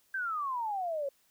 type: exponential sweep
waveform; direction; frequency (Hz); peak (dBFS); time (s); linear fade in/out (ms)
sine; down; 1600 to 540; -31; 0.14-1.09; 5
effects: white hiss -69 dBFS RMS until 1.3 s